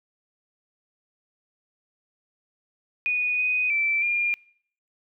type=tone with pitch steps; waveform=sine; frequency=2471 / 2493 / 2331 / 2407 Hz; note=D#7 / D#7 / D7 / D7; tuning=-13 / +3 / -14 / +42 cents; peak=-21 dBFS; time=3.06-4.34 s; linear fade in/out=0 ms; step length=320 ms; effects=noise-tail reverb RT60 0.6 s tail -24 dB re dry